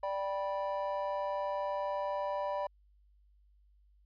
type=chord; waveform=triangle; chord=G major; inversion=second; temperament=just; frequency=588 / 784 / 980 Hz; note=D5 / G5 / B5; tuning=+2 / 0 / -14 cents; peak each=-33 / -39 / -35 dBFS; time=0.03-2.67 s; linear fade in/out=5 ms; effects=added 50 Hz sine -62 dBFS peak until 4.05 s + resampled to 11025 Hz